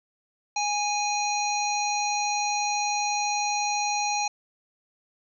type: harmonic tone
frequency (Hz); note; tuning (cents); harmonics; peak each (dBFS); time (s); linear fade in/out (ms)
826; G#5; -10; 1 / 3 / 5 / 7 / 8; -26 / -31 / -33 / -34 / -35; 0.56-4.28; 5
effects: none